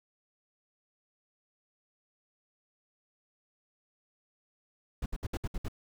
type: noise bursts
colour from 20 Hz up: brown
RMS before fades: -33 dBFS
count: 7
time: 5.02-5.684 s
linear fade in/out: 5 ms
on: 40 ms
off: 64 ms
effects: none